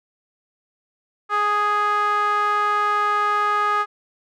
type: tone with band-pass filter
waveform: sawtooth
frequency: 415.3 Hz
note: G#4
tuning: in tune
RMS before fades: -20 dBFS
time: 1.29-3.86 s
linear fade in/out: 50 ms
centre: 1300 Hz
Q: 4.3
effects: none